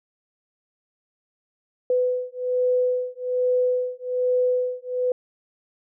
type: beating tone pair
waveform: sine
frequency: 500 / 501.2 Hz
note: B4 / B4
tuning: +21 / +25 cents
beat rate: 1.2 Hz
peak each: -23 dBFS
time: 1.9-5.12 s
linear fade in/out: 2 ms
effects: none